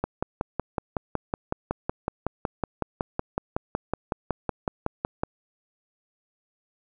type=click train; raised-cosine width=1 ms; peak=-11 dBFS; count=29; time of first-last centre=0.04-5.235 s; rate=5.39 Hz; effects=none